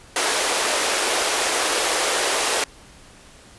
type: high-pass noise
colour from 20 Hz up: pink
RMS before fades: -21 dBFS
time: 0.16-2.64 s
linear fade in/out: 2 ms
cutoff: 400 Hz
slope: 24 dB/octave
effects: pink hiss -47 dBFS RMS until 3.58 s + resampled to 24000 Hz